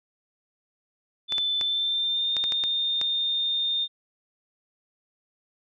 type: tone with pitch glide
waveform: sine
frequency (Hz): 3520 to 3636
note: A7 to A#7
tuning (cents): 0 to -44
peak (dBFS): -23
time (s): 1.28-3.88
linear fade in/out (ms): 50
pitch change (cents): +56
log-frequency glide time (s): 1.61-2.34
type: clicks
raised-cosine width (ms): 0.2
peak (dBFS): -15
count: 8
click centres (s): 1.323 / 1.382 / 1.612 / 2.367 / 2.44 / 2.522 / 2.638 / 3.014
effects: none